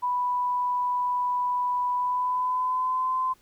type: tone with pitch glide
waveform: sine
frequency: 987.8 to 1029.2 Hz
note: B5 to C6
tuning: 0 to -29 cents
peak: -23 dBFS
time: 0.02-3.34 s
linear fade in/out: 20 ms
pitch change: +71 cents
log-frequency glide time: 1.95-3.15 s
effects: pink hiss -61 dBFS RMS until 3.41 s